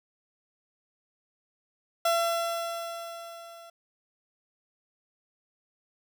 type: tone with level ramp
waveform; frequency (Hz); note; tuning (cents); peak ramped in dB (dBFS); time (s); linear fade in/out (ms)
30% pulse; 676; E5; +43; -19 to -44; 2.05-3.7; 5
effects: none